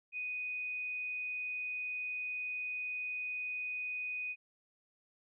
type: tone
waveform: sine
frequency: 2489 Hz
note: D#7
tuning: in tune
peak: -36 dBFS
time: 0.12-4.36 s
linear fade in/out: 50 ms
effects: none